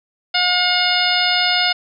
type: harmonic tone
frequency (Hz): 719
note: F#5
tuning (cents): -50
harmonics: 1 / 2 / 3 / 4 / 5 / 6 / 7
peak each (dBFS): -22 / -22 / -22 / -22 / -22 / -22 / -22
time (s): 0.34-1.73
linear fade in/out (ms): 10
effects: none